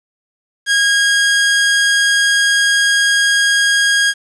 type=tone; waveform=sawtooth; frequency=1634 Hz; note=G#6; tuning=29 cents flat; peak=-7 dBFS; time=0.66-4.14 s; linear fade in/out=50 ms; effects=resampled to 22050 Hz + 7-bit